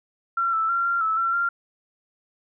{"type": "tone with pitch steps", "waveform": "sine", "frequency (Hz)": [1365, 1319, 1374, 1382, 1307, 1355, 1387], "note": ["F6", "E6", "F6", "F6", "E6", "E6", "F6"], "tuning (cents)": [-40, 1, -29, -19, -15, 47, -12], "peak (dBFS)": -20, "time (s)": [0.37, 1.49], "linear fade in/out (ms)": 5, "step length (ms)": 160, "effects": []}